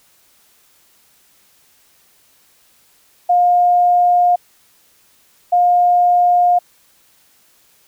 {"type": "tone pair in turn", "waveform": "sine", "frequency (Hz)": [710, 710], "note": ["F5", "F5"], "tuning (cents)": [28, 28], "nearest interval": "unison", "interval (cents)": 0, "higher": "neither", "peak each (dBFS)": -9, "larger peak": "neither", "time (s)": [[3.29, 4.36], [5.52, 6.59]], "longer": "neither", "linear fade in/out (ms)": 10, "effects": ["white hiss -54 dBFS RMS until 7.87 s"]}